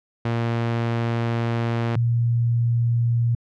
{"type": "tone pair in turn", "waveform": ["sawtooth", "sine"], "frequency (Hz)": [116.54, 117.83], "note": ["A#2", "A#2"], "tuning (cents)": [0, 19], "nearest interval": "unison", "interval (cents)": 19, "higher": "second", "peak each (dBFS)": -17, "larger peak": "neither", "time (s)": [[0.25, 1.96], [1.96, 3.35]], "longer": "first", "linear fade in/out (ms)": 5, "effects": ["low-pass 3000 Hz 12 dB/octave"]}